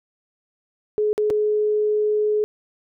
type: tone with dropouts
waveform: sine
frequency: 423.2 Hz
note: G#4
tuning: 33 cents sharp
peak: -17 dBFS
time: 0.98-2.44 s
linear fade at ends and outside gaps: 0 ms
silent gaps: 1.13-1.179 / 1.301-1.306 s
effects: none